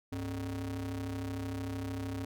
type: ring-modulated tone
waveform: square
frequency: 84.7 Hz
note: E2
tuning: 48 cents sharp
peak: -33 dBFS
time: 0.12-2.25 s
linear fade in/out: 5 ms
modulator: 186 Hz
effects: none